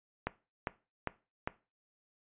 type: click train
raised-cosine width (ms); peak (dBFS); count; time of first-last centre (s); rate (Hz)
0.5; -17; 4; 0.27-1.475; 2.49
effects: noise-tail reverb RT60 0.3 s tail -18 dB re dry + resampled to 8000 Hz